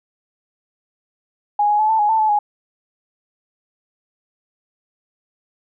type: tone with pitch steps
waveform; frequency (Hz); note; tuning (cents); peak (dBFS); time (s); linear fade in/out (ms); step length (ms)
sine; 828 / 834 / 860 / 885 / 834 / 887 / 865 / 831; G#5 / G#5 / A5 / A5 / G#5 / A5 / A5 / G#5; -5 / +7 / -40 / +10 / +7 / +14 / -30 / +1; -13; 1.59-2.39; 5; 100
effects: none